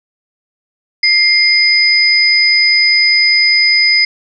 sine tone pair together, 2100 / 4995 Hz, C7 / D#8, +6 / +6 cents, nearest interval octave + minor third, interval 1500 cents, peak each -10 dBFS, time 1.03-4.05 s, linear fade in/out 5 ms, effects none

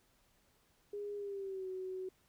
sine tone with pitch glide, 410 to 373.8 Hz, G#4 to F#4, -22 to +18 cents, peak -39 dBFS, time 0.93-2.09 s, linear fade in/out 5 ms, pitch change -160 cents, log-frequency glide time 1.16-1.68 s, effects pink hiss -72 dBFS RMS until 2.28 s

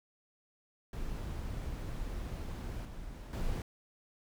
brown noise with level steps, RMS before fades -39 / -44 / -35 dBFS, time 0.93-3.62 s, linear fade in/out 2 ms, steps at 2.85 / 3.33 s, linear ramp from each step 2 ms, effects none

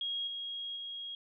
sine tone with level steps, 3281 Hz, G#7, 22 cents flat, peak -33 / -37 / -39 dBFS, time 0.01-1.15 s, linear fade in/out 2 ms, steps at 0.27 / 0.76 s, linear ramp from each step 5 ms, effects none

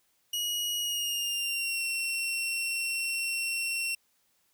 sawtooth tone with pitch glide, 2900 to 2721 Hz, F#7 to F7, -35 to -46 cents, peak -26 dBFS, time 0.33-3.95 s, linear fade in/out 5 ms, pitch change -111 cents, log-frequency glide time 0.79-1.83 s, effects white hiss -71 dBFS RMS until 4.53 s

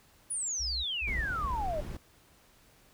sine exponential sweep, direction down, 10100 to 577 Hz, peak -31 dBFS, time 0.3-1.81 s, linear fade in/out 10 ms
sine tone bursts, 61.3 Hz, B1, 12 cents flat, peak -36 dBFS, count 3, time 0.59-1.68 s, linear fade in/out 20 ms, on 250 ms, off 170 ms
brown noise, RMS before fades -38 dBFS, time 1.07-1.97 s, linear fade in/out 5 ms
effects pink hiss -62 dBFS RMS until 2.93 s

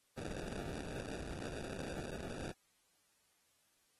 white noise with sample-and-hold, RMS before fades -44 dBFS, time 0.17-2.52 s, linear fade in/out 10 ms, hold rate 1050 Hz, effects white hiss -75 dBFS RMS until 3.99 s + AAC 32 kbps

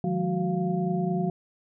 sine tone cluster, 154.8 / 178.9 / 208.8 / 370.4 / 698 Hz, D#3 / F3 / G#3 / F#4 / F5, -9 / +42 / +10 / +2 / -1 cents, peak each -33 / -26 / -35 / -31 / -33 dBFS, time 0.04-1.3 s, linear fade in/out 2 ms, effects none

